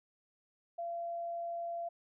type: tone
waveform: sine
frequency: 683 Hz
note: F5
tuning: 39 cents flat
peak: -36 dBFS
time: 0.78-1.89 s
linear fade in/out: 10 ms
effects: none